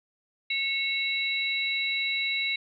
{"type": "tone cluster", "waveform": "sine", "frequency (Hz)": [2196, 2719, 3904], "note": ["C#7", "F7", "B7"], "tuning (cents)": [-17, -47, -21], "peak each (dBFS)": [-28, -34, -30], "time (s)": [0.5, 2.56], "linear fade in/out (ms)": 5, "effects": []}